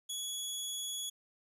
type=tone; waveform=20% pulse; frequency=3370 Hz; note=G#7; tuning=25 cents sharp; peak=-31 dBFS; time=0.09-1.1 s; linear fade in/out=10 ms; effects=12-bit